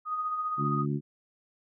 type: tone with tremolo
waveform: sine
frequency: 1244.5 Hz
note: D#6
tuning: in tune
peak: -27 dBFS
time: 0.05-0.86 s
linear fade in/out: 50 ms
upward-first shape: sine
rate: 15 Hz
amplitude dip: 40%
type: harmonic tone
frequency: 72 Hz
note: D2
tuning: 34 cents flat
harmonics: 2 / 3 / 4 / 5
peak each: -29 / -33 / -35 / -37 dBFS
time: 0.57-1.01 s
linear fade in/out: 50 ms
effects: none